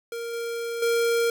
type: tone with level steps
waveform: square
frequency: 466.2 Hz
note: A#4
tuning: in tune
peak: -31 / -29 / -21 dBFS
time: 0.12-1.3 s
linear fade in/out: 2 ms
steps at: 0.33 / 0.82 s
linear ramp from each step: 5 ms
effects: none